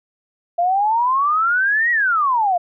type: exponential two-way sweep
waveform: sine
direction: up then down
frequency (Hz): 679 to 1942 to 679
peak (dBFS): -14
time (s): 0.58-2.58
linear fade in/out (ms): 10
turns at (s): 1.91
effects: none